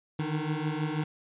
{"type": "beating tone pair", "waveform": "25% pulse", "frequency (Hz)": [150.7, 156.9], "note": ["D3", "D#3"], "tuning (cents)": [45, 15], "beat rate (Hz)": 6.2, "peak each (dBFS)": -28, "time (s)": [0.19, 1.04], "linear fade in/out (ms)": 5, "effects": ["resampled to 8000 Hz"]}